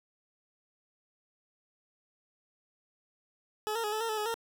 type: tone with pitch steps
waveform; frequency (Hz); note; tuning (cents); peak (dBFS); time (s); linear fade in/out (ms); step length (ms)
20% pulse; 426.8 / 459.2 / 420.2 / 433.6 / 457.1 / 433 / 422.2 / 459.1; G#4 / A#4 / G#4 / A4 / A#4 / A4 / G#4 / A#4; +47 / -26 / +20 / -25 / -34 / -28 / +29 / -26; -26; 3.67-4.342; 0; 84
effects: none